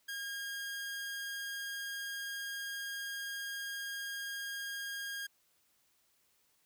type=tone; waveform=sawtooth; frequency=1623 Hz; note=G#6; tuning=40 cents flat; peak=-35 dBFS; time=0.08-5.27 s; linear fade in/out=10 ms; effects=white hiss -73 dBFS RMS until 6.65 s